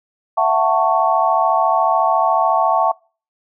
sine chord, F# minor seventh, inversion third, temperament just, 666 / 740 / 888 / 1110 Hz, E5 / F#5 / A5 / C#6, +18 / 0 / +16 / +2 cents, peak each -18 dBFS, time 0.37-2.92 s, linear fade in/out 10 ms, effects noise-tail reverb RT60 0.4 s tail -26 dB re dry

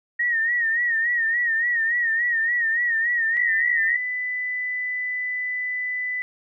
sine tone with vibrato, 1864.7 Hz, A#6, in tune, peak -19 dBFS, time 0.19-3.97 s, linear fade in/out 10 ms, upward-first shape sine, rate 3.5 Hz, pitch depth 75 cents each way
sine tone, 1996 Hz, B6, 18 cents sharp, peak -24 dBFS, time 3.37-6.22 s, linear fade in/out 0 ms
effects none

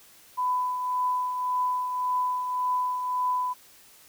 sine tone with tremolo, 1000 Hz, B5, 21 cents sharp, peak -22 dBFS, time 0.37-3.54 s, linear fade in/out 20 ms, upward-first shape triangle, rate 1.8 Hz, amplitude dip 50%, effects white hiss -54 dBFS RMS until 4.08 s

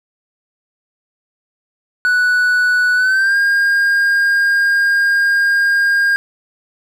triangle tone with pitch glide, 1480 to 1614 Hz, F#6 to G#6, 0 to -50 cents, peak -9 dBFS, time 2.05-6.16 s, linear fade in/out 0 ms, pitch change +150 cents, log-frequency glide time 2.95-3.37 s, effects none

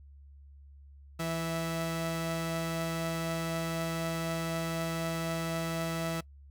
sawtooth tone pair together, 165 / 656 Hz, E3 / E5, +2 / -9 cents, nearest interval 2 octaves, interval 2389 cents, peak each -29 / -32 dBFS, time 1.19-6.21 s, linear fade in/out 10 ms, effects noise-tail reverb RT60 0.1 s tail -23 dB re dry + added 70 Hz sine -50 dBFS peak until 6.5 s

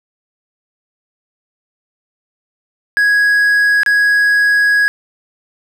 triangle tone with dropouts, 1661.2 Hz, G#6, in tune, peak -7 dBFS, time 2.97-4.88 s, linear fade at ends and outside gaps 0 ms, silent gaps 3.833-3.862 s, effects none

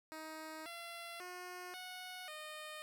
10% pulse tone with pitch steps, 314.7 / 682 / 360.3 / 734 / 613 Hz, D#4 / F5 / F#4 / F#5 / D#5, +20 / -41 / -46 / -14 / -26 cents, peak -38 dBFS, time 0.12-2.82 s, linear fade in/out 0 ms, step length 540 ms, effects none

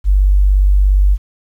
sine tone, 48.57 Hz, G1, 15 cents flat, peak -7 dBFS, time 0.04-1.18 s, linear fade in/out 50 ms, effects 8-bit

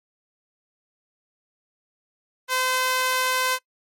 sawtooth tone with high-pass filter, 513 Hz, C5, 34 cents flat, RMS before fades -23 dBFS, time 2.48-3.59 s, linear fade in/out 50 ms, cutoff 1100 Hz, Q 0.98, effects noise-tail reverb RT60 0.1 s tail -22 dB re dry + MP3 64 kbps

